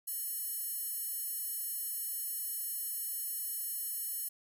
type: tone with high-pass filter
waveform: square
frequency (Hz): 601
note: D5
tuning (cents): +40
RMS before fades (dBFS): -38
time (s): 0.07-4.29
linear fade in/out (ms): 10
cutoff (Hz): 11000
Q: 2.7
effects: none